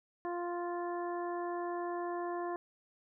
harmonic tone, 349.2 Hz, F4, in tune, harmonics 1 / 2 / 3 / 4 / 5, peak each -37 / -40 / -42 / -54 / -50 dBFS, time 0.25-2.56 s, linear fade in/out 0 ms, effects none

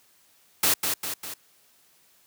white noise with echo, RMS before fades -21 dBFS, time 0.63-0.74 s, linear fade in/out 5 ms, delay 200 ms, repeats 3, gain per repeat -5 dB, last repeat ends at 1.34 s, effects white hiss -61 dBFS RMS until 2.26 s + high-pass 80 Hz 12 dB/octave

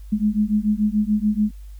sine beating tone pair, 207.7 / 214.6 Hz, G#3 / A3, 0 / -43 cents, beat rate 6.9 Hz, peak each -20 dBFS, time 0.12-1.51 s, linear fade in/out 10 ms, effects added 50 Hz sine -35 dBFS peak until 1.79 s + white hiss -59 dBFS RMS until 1.79 s

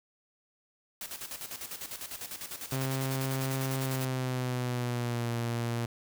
white noise with tremolo, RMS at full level -39 dBFS, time 1.01-4.05 s, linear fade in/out 2 ms, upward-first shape square, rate 10 Hz, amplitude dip 65%
sawtooth tone with pitch glide, 133.1 to 117.9 Hz, C3 to A#2, +30 to +20 cents, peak -26 dBFS, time 2.72-5.86 s, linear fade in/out 5 ms, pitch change -210 cents, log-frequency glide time 3.79-5.29 s
effects none

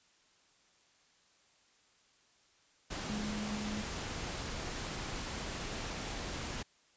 sine tone in noise, 210 Hz, G#3, 19 cents sharp, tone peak -37 dBFS, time 3.09-3.82 s, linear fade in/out 10 ms, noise pink, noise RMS -40 dBFS, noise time 2.9-6.63 s, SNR 0 dB, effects white hiss -68 dBFS RMS until 6.96 s + resampled to 16000 Hz

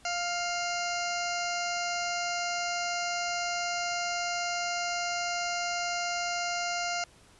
harmonic tone with a mistuned harmonic, 698 Hz, F5, 1 cent flat, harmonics 1 / 2 / 3 / 4 / 6 / 7 / 8 / 9 / 10, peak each -33 / -36 / -38 / -39 / -41 / -41 / -42 / -43 / -43 dBFS, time 0.05-7.04 s, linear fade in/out 2 ms, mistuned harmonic 3, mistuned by +23 cents, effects pink hiss -58 dBFS RMS until 7.39 s + resampled to 24000 Hz

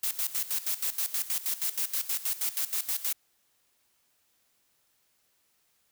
blue noise with tremolo, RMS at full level -29 dBFS, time 0.03-3.13 s, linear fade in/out 5 ms, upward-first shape square, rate 6.3 Hz, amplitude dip 80%, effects white hiss -71 dBFS RMS until 5.91 s

